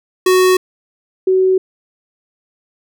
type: tone pair in turn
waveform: square / sine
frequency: 370 / 375.6 Hz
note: F#4 / F#4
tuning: 0 / +26 cents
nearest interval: unison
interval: 26 cents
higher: second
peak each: -9 dBFS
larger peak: neither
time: 0.26-0.57 / 1.27-1.58 s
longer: neither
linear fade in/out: 5 ms
effects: none